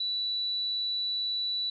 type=tone; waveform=sine; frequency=3951 Hz; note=B7; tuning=in tune; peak=-28 dBFS; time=0-1.7 s; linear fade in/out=5 ms; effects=none